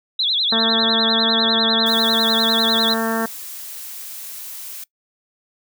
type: tone with vibrato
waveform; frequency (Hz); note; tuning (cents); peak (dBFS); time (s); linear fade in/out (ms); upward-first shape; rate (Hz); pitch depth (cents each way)
sine; 3703; A#7; -12; -16; 0.19-2.94; 5; sine; 10; 190
type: harmonic tone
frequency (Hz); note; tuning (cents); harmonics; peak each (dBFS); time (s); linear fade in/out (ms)
225.4; A3; +42; 1 / 2 / 3 / 4 / 5 / 6 / 7 / 8; -22 / -25 / -27 / -28 / -29 / -30 / -30 / -31; 0.52-3.26; 5
type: noise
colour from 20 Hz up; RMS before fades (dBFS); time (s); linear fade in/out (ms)
blue; -33; 1.86-4.84; 5
effects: noise-tail reverb RT60 0.1 s tail -22 dB re dry